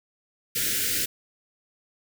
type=band-stop noise; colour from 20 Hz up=white; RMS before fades=-26 dBFS; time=0.55-1.06 s; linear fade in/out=10 ms; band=530 to 1400 Hz; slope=96 dB/octave; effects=none